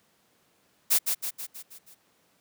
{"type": "noise with echo", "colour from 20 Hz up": "blue", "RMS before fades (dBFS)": -21, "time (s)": [0.9, 0.99], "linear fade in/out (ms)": 20, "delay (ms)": 160, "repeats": 6, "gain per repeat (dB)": -5, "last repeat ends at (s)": 1.95, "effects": ["pink hiss -66 dBFS RMS until 2.4 s", "high-pass 150 Hz 12 dB/octave"]}